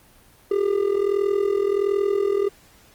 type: tone with amplitude modulation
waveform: triangle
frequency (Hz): 400.4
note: G4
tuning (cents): +37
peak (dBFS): -13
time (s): 0.51-2.49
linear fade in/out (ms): 5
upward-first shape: sine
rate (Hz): 41.4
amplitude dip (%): 80
effects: pink hiss -53 dBFS RMS until 2.94 s + Opus 24 kbps